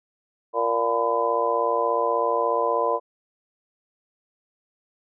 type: harmonic tone with a mistuned harmonic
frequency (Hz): 116.54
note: A#2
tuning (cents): 0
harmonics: 3 / 4 / 5 / 6 / 7 / 8 / 9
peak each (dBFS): -34 / -25 / -26 / -29 / -36 / -36 / -24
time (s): 0.53-3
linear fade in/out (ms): 50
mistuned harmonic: 9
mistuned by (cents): -70
effects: none